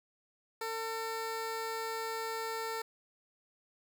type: tone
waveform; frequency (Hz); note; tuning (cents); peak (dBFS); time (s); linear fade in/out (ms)
15% pulse; 450; A4; +39; -29; 0.61-2.82; 5
effects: none